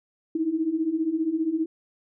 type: beating tone pair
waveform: sine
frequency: 309.7 / 324.7 Hz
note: D#4 / E4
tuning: -8 / -26 cents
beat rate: 15 Hz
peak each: -28 / -24 dBFS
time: 0.35-1.66 s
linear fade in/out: 5 ms
effects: none